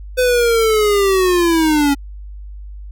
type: linear sweep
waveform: square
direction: down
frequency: 508 to 277.3 Hz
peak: -12 dBFS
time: 0.17-1.95 s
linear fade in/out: 20 ms
effects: added 50 Hz sine -29 dBFS peak until 2.91 s